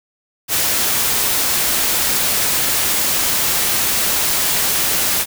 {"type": "noise", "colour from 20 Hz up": "white", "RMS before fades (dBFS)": -17, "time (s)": [0.48, 5.26], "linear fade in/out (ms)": 50, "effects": []}